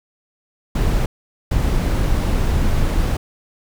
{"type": "noise bursts at uneven times", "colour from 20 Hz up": "brown", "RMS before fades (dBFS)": -17, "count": 2, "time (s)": [[0.75, 1.06], [1.51, 3.17]], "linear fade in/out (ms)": 5, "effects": []}